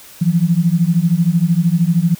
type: beating tone pair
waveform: sine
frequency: 163.7 / 176.7 Hz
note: E3 / F3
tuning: -12 / +21 cents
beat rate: 13 Hz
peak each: -14 dBFS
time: 0.21-2.15 s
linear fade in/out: 10 ms
effects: white hiss -40 dBFS RMS until 2.19 s